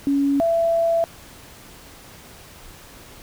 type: tone pair in turn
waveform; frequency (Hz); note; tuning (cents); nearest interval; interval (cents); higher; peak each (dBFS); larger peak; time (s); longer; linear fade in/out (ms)
sine; 280 / 668.1; C#4 / E5; +18 / +23; octave + minor third; 1505; second; -16; neither; 0.07-0.4 / 0.4-1.04; second; 0
effects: pink hiss -44 dBFS RMS until 3.22 s